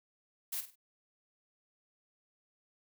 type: noise with echo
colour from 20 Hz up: blue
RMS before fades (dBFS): -37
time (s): 0.52-0.61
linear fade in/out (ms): 10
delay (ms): 49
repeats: 3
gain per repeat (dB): -10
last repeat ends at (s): 0.757
effects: none